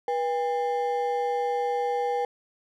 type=ring-modulated tone; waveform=triangle; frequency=645 Hz; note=E5; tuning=38 cents flat; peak=-19 dBFS; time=0.08-2.25 s; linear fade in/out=2 ms; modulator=160 Hz; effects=none